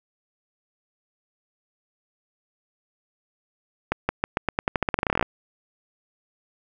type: accelerating click train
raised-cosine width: 0.5 ms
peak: -6 dBFS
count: 21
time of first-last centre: 3.92-5.227 s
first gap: 170 ms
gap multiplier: 0.88
effects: none